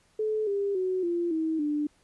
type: tone with pitch steps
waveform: sine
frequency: 431.7 / 400.5 / 371.5 / 344.6 / 319.7 / 296.6 Hz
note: A4 / G4 / F#4 / F4 / D#4 / D4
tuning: -33 / +37 / +7 / -23 / +47 / +17 cents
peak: -25 dBFS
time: 0.19-1.87 s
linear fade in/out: 5 ms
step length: 280 ms
effects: pink hiss -65 dBFS RMS until 2.03 s + resampled to 24000 Hz